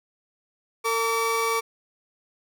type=tone pair together; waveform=30% pulse; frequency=454.2 / 1147.3 Hz; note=A#4 / D6; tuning=-45 / -41 cents; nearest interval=octave + major third; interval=1604 cents; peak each=-23 / -22 dBFS; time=0.84-1.61 s; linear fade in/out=20 ms; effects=none